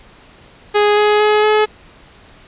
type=tone with pitch steps; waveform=sawtooth; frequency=415.3 / 419.2 / 423 / 427 Hz; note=G#4 / G#4 / G#4 / G#4; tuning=0 / +16 / +32 / +48 cents; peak=-6 dBFS; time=0.74-1.66 s; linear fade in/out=20 ms; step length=230 ms; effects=pink hiss -44 dBFS RMS until 2.47 s + resampled to 8000 Hz